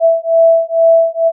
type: beating tone pair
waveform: sine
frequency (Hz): 659.3 / 661.5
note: E5 / E5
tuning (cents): 0 / +6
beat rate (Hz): 2.2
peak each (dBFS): -10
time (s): 0-1.32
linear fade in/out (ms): 50
effects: none